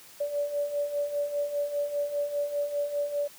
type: beating tone pair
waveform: sine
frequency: 575 / 580 Hz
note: D5 / D5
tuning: -37 / -22 cents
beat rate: 5 Hz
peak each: -34 / -28 dBFS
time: 0.2-3.28 s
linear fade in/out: 10 ms
effects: white hiss -51 dBFS RMS until 3.38 s + high-pass 80 Hz 12 dB/octave